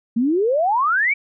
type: exponential sweep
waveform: sine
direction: up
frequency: 220 to 2349 Hz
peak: -15 dBFS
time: 0.16-1.14 s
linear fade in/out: 10 ms
effects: none